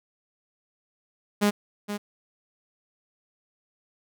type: tone with echo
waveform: sawtooth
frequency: 206 Hz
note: G#3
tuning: 14 cents flat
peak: -15 dBFS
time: 1.41-1.51 s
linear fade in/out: 20 ms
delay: 470 ms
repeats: 1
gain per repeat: -10 dB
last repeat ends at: 1.98 s
effects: none